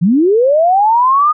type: linear sweep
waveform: sine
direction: up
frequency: 154 to 1244.5 Hz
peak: -7 dBFS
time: 0.01-1.33 s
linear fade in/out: 20 ms
effects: none